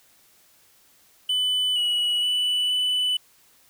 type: tone with pitch steps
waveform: triangle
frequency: 3000 / 2929 / 2972 / 2990 Hz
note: F#7 / F#7 / F#7 / F#7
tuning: +23 / -18 / +7 / +17 cents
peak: -19 dBFS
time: 1.29-3.17 s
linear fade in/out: 5 ms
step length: 470 ms
effects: white hiss -58 dBFS RMS until 3.69 s